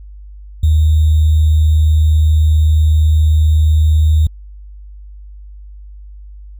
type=tone with sample-and-hold; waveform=sine; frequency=77.78 Hz; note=D#2; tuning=in tune; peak=-7 dBFS; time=0.63-4.27 s; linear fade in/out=5 ms; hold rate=3675 Hz; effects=added 50 Hz sine -31 dBFS peak until 6.59 s